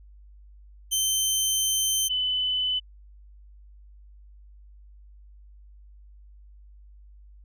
15% pulse / sine tone pair in turn, 3100 / 3010 Hz, G7 / F#7, -20 / +29 cents, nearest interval minor second, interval 51 cents, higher first, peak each -15 / -23 dBFS, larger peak first, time 0.91-2.09 / 2.09-2.8 s, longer first, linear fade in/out 20 ms, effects added 50 Hz sine -47 dBFS peak until 7.44 s

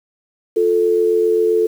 sine tone pair together, 352.4 / 440 Hz, F4 / A4, +16 / 0 cents, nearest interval major third, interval 384 cents, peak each -18 / -13 dBFS, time 0.56-1.67 s, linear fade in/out 10 ms, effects 7-bit

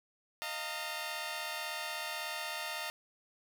10% pulse chord, Eb suspended second, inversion none, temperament equal with one note detuned, 622.3 / 698.5 / 912.6 Hz, Eb5 / F5 / Bb5, 0 / 0 / -37 cents, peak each -34 / -34 / -32 dBFS, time 0.42-2.9 s, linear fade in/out 0 ms, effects none

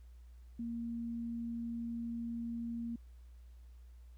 sine tone, 233.1 Hz, A#3, in tune, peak -37 dBFS, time 0.59-2.96 s, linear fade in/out 5 ms, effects added 60 Hz sine -52 dBFS peak until 4.17 s + pink hiss -75 dBFS RMS until 4.17 s

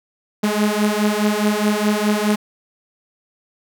sawtooth beating tone pair, 207.7 / 212.5 Hz, G#3 / G#3, 0 / +40 cents, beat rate 4.8 Hz, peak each -15 dBFS, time 0.43-2.36 s, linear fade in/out 10 ms, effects none

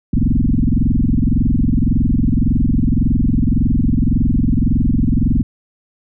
sine tone with frequency modulation, 105 Hz, G#2, 19 cents sharp, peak -11 dBFS, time 0.13-5.43 s, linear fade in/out 5 ms, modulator 21.8 Hz, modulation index 7.5, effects none

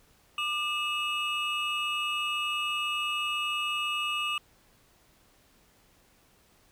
triangle tone cluster, 1198 / 2614 / 2884 Hz, D6 / E7 / F#7, +34 / -15 / -45 cents, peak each -31 dBFS, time 0.38-4.38 s, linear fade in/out 2 ms, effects pink hiss -63 dBFS RMS until 6.71 s

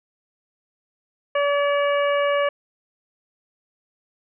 harmonic tone, 572 Hz, D5, 46 cents flat, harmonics 1 / 2 / 3 / 4 / 5, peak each -19 / -25 / -29 / -31 / -33 dBFS, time 1.35-2.49 s, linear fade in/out 5 ms, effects none

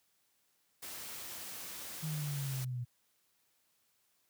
white noise, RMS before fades -45 dBFS, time 0.82-2.65 s, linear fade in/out 10 ms
sine exponential sweep, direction down, 158.7 to 120 Hz, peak -35 dBFS, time 2.02-2.85 s, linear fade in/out 20 ms
effects white hiss -75 dBFS RMS until 4.29 s + high-pass 60 Hz 12 dB/octave

